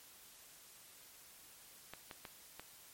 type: clicks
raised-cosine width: 0.3 ms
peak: -30 dBFS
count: 4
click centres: 1.936 / 2.112 / 2.252 / 2.596 s
effects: white hiss -59 dBFS RMS until 2.93 s + MP3 64 kbps